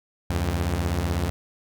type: beating tone pair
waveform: sawtooth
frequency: 72.1 / 88.1 Hz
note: D2 / F2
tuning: -31 / +16 cents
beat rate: 16 Hz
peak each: -23 / -21 dBFS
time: 0.3-1.3 s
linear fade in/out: 0 ms
effects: none